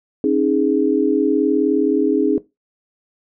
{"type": "chord", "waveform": "sine", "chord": "C# suspended second", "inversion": "none", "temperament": "equal with one note detuned", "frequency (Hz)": [271.9, 311.1, 415.3], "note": ["C#4", "D#4", "G#4"], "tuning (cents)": [-33, 0, 0], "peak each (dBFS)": -18, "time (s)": [0.24, 2.38], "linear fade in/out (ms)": 2, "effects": ["noise-tail reverb RT60 0.2 s tail -17 dB re dry"]}